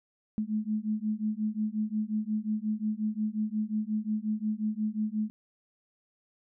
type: beating tone pair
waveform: sine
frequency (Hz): 211.7 / 217.3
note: G#3 / A3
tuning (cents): +33 / -21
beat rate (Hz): 5.6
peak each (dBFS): -31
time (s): 0.38-5.3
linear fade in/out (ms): 0
effects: none